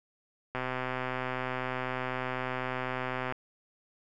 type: click train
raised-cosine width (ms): 0.5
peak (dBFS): -18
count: 356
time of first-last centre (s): 0.55-3.323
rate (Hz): 128
effects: none